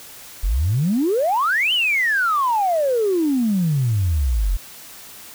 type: exponential two-way sweep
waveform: sine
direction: up then down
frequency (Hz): 41.49 to 3100 to 41.49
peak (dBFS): -15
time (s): 0.43-4.57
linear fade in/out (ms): 10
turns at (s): 1.73
effects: tanh soft clip ceiling -11 dBFS + white hiss -40 dBFS RMS until 5.34 s